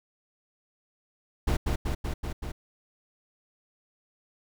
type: noise with echo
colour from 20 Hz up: brown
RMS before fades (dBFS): -24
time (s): 1.47-1.57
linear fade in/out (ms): 10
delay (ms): 190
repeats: 5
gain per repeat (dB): -2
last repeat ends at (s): 2.52
effects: none